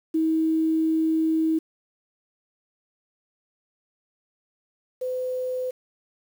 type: tone pair in turn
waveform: sine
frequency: 320 / 508 Hz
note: D#4 / B4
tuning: +49 / +49 cents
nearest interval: minor sixth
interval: 800 cents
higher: second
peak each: -19 / -25 dBFS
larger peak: first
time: 0.14-1.59 / 5.01-5.71 s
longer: first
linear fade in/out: 10 ms
effects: 8-bit